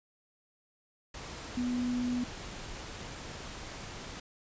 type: tone in noise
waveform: sine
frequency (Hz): 246.2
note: B3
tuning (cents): -5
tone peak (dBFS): -29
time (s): 1.57-2.24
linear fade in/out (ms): 5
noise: pink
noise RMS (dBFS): -43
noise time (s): 1.14-4.2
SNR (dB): +11
effects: resampled to 16000 Hz